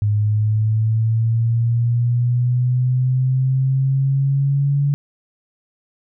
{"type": "linear sweep", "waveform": "sine", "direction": "up", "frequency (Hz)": [103.83, 142.8], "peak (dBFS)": -14, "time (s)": [0.02, 4.94], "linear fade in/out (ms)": 0, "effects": []}